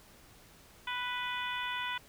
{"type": "harmonic tone with a mistuned harmonic", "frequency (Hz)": 493.9, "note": "B4", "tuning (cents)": 0, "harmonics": [2, 3, 4, 5, 6, 7], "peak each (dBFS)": [-38, -40, -41, -42, -43, -43], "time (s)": [0.87, 1.98], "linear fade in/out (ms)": 5, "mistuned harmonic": 6, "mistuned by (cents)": 17, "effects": ["pink hiss -58 dBFS RMS until 2.08 s"]}